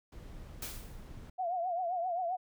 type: noise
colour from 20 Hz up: brown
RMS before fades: -47 dBFS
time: 0.12-1.3 s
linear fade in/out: 5 ms
type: noise with exponential decay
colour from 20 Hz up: white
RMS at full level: -38 dBFS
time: 0.62-1.08 s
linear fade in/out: 5 ms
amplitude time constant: 100 ms
type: tone with vibrato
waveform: sine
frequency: 710 Hz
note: F5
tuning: 28 cents sharp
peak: -31 dBFS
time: 1.38-2.37 s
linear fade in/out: 20 ms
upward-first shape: triangle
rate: 7.6 Hz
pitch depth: 120 cents each way
effects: none